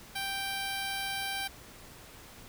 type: tone with notch filter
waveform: 5% pulse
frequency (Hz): 784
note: G5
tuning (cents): 0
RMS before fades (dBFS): -35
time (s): 0.15-1.48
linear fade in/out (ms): 10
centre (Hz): 7000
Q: 0.77
effects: pink hiss -51 dBFS RMS until 2.48 s